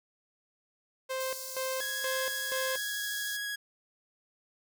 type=tone with tremolo; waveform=sawtooth; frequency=523.3 Hz; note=C5; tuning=in tune; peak=-28 dBFS; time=1.09-2.78 s; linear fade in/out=20 ms; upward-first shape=square; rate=2.1 Hz; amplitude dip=80%
type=high-pass noise; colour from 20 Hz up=pink; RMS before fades=-41 dBFS; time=1.2-3.37 s; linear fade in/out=5 ms; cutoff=4300 Hz; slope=48 dB/octave
type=tone with vibrato; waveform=sawtooth; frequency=1661.2 Hz; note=G#6; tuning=in tune; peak=-30 dBFS; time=1.8-3.56 s; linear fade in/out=10 ms; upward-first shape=triangle; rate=13 Hz; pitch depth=10 cents each way
effects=none